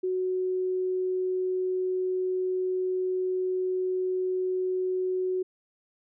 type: tone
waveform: sine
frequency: 370 Hz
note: F#4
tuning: in tune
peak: -25 dBFS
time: 0.03-5.43 s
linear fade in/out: 10 ms
effects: none